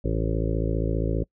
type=harmonic tone; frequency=55 Hz; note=A1; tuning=in tune; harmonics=1 / 2 / 3 / 5 / 6 / 7 / 8 / 9 / 10; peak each=-26 / -29 / -31 / -33 / -34 / -34 / -35 / -36 / -36 dBFS; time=0.04-1.24 s; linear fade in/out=10 ms; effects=noise-tail reverb RT60 0.1 s tail -25 dB re dry